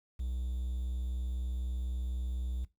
triangle tone with quantisation, 62 Hz, B1, 7 cents sharp, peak -31 dBFS, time 0.19-2.65 s, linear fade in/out 10 ms, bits 10, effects noise-tail reverb RT60 0.2 s tail -18 dB re dry

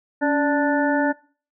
harmonic tone with a mistuned harmonic, 293.7 Hz, D4, in tune, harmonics 1 / 2 / 3 / 5 / 6, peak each -20 / -23 / -25 / -27 / -28 dBFS, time 0.21-1.13 s, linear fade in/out 20 ms, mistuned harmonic 1, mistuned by -67 cents, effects noise-tail reverb RT60 0.4 s tail -21 dB re dry

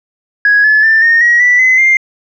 sine tone with pitch steps, 1664 / 1720.7 / 1779.3 / 1839.9 / 1902.6 / 1967.4 / 2034 / 2104 Hz, G#6 / A6 / A6 / A#6 / A#6 / B6 / C7 / C7, +3 / -39 / +19 / -23 / +35 / -7 / -50 / +9 cents, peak -4 dBFS, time 0.45-1.97 s, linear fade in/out 2 ms, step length 190 ms, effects tanh soft clip ceiling -1 dBFS

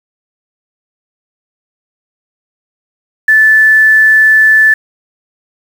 sine tone with quantisation, 1749 Hz, A6, 11 cents flat, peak -3 dBFS, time 3.28-4.74 s, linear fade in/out 5 ms, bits 5, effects none

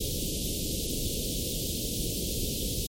pink band-stop noise, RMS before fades -31 dBFS, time 0-2.87 s, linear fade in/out 10 ms, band 530 to 3000 Hz, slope 48 dB/octave, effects MP3 64 kbps

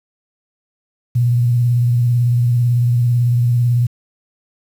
sine tone with vibrato, 120.8 Hz, B2, 38 cents flat, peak -11 dBFS, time 1.15-3.87 s, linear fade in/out 10 ms, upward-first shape sine, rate 18 Hz, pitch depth 38 cents each way, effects 7-bit

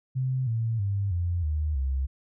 sine tone with pitch steps, 129.8 / 113.65 / 99.51 / 87.13 / 76.29 / 66.8 Hz, C3 / A#2 / G2 / F2 / D#2 / C2, -13 / -43 / +26 / -4 / -34 / +36 cents, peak -24 dBFS, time 0.15-2.07 s, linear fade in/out 20 ms, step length 320 ms, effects none

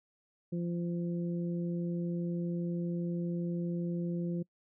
harmonic tone, 172.5 Hz, F3, 21 cents flat, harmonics 1 / 2 / 3, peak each -32 / -39 / -46 dBFS, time 0.52-4.43 s, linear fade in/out 10 ms, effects noise-tail reverb RT60 0.1 s tail -25 dB re dry

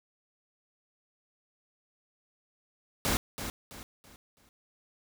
pink noise with echo, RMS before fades -28 dBFS, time 3.05-3.17 s, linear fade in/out 0 ms, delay 330 ms, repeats 4, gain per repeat -9 dB, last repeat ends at 4.49 s, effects none

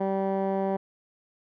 15% pulse tone with low-pass filter, 193.7 Hz, G3, 20 cents flat, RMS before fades -27 dBFS, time 0-0.77 s, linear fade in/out 10 ms, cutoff 880 Hz, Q 1.3, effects none

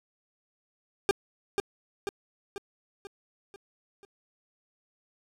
40% pulse tone with echo, 400.6 Hz, G4, 38 cents sharp, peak -19 dBFS, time 1.09-1.11 s, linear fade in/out 0 ms, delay 490 ms, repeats 6, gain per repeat -5 dB, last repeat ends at 4.05 s, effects low-pass 10000 Hz 12 dB/octave

